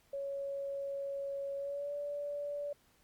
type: tone with pitch glide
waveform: sine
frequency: 556 to 578.3 Hz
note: C#5 to D5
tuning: +5 to -27 cents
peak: -36 dBFS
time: 0.13-2.73 s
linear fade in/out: 5 ms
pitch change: +68 cents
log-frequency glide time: 1.57-1.94 s
effects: pink hiss -69 dBFS RMS until 3.03 s + Opus 48 kbps